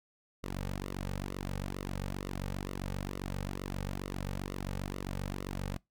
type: tone with flanger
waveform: sawtooth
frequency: 47.54 Hz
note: F#1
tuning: 48 cents sharp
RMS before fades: -38 dBFS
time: 0.43-5.78 s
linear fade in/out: 10 ms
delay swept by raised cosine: 1.2 to 3 ms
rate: 2.2 Hz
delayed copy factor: -0.75
effects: noise-tail reverb RT60 0.2 s tail -25 dB re dry